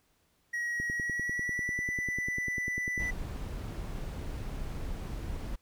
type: tone with pitch glide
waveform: triangle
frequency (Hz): 1905 to 1982.5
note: A#6 to B6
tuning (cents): +37 to +6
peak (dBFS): -29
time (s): 0.53-3.11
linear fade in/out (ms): 10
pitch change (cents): +69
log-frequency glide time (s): 0.91-1.9
type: click train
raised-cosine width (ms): 3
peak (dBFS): -26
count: 23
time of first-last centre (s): 0.8-2.978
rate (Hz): 10.1
type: noise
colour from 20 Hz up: brown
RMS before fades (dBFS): -37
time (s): 2.99-5.56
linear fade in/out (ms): 10
effects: pink hiss -71 dBFS RMS until 5.61 s